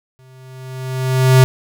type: tone with exponential growth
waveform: square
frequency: 130 Hz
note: C3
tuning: 11 cents flat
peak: -5 dBFS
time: 0.19-1.44 s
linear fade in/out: 0 ms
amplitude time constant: 270 ms
effects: none